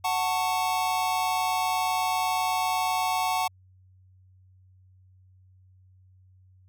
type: chord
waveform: square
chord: F# minor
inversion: none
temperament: just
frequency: 740 / 888 / 1110 Hz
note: F#5 / A5 / C#6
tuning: 0 / +16 / +2 cents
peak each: -28 / -29 / -32 dBFS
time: 0.04-3.48 s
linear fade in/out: 10 ms
effects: added 93 Hz sine -54 dBFS peak until 6.68 s